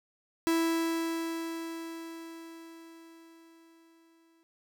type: tone with exponential decay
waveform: 45% pulse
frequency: 329.6 Hz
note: E4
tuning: in tune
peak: -24 dBFS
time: 0.47-4.43 s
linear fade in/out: 0 ms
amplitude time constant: 860 ms
effects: none